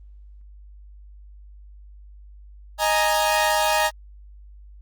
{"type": "chord", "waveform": "sawtooth", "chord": "D# suspended fourth", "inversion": "none", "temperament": "equal", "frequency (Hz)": [622.3, 830.6, 932.3], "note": ["D#5", "G#5", "A#5"], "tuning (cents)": [0, 0, 0], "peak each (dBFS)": -19, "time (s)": [2.78, 3.91], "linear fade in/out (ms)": 50, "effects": ["added 50 Hz sine -42 dBFS peak until 4.81 s", "Opus 24 kbps"]}